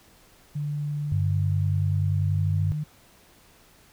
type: tone with pitch glide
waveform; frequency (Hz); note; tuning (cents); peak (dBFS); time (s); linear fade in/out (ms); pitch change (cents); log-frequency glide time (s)
sine; 146.83 to 151.13; D3 to D3; 0 to +50; -26; 0.55-2.84; 10; +50; 2.2-2.52
type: tone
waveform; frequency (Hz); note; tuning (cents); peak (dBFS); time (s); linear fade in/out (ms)
sine; 96.6; G2; -25; -22; 1.12-2.72; 0
effects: pink hiss -56 dBFS RMS until 3.92 s